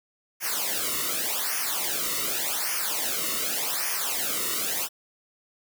white noise with flanger, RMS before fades -28 dBFS, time 0.4-4.89 s, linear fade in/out 50 ms, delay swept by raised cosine 0.25 to 1.25 ms, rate 0.86 Hz, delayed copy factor -1, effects none

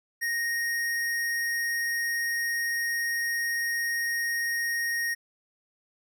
square tone, 1864.7 Hz, A#6, in tune, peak -27 dBFS, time 0.21-5.15 s, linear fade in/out 20 ms, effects none

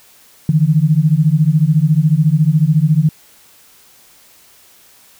sine beating tone pair, 148 / 162 Hz, D3 / E3, +14 / -30 cents, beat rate 14 Hz, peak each -12 dBFS, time 0.49-3.09 s, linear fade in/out 2 ms, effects white hiss -47 dBFS RMS until 5.19 s

